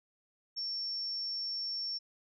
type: tone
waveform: sine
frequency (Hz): 5450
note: F8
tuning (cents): -43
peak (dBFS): -34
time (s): 0.56-1.99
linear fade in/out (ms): 20
effects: none